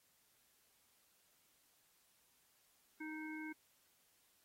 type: harmonic tone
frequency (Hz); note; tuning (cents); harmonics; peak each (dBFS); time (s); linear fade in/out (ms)
311.1; D#4; 0; 1 / 3 / 5 / 7; -45 / -56 / -52 / -51; 3-3.53; 10
effects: white hiss -74 dBFS RMS until 4.44 s + AAC 48 kbps